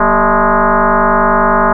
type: tone with frequency modulation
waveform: sine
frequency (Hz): 185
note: F#3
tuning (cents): 0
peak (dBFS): -7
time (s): 0-1.73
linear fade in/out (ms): 5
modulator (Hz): 210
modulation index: 6.1
effects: none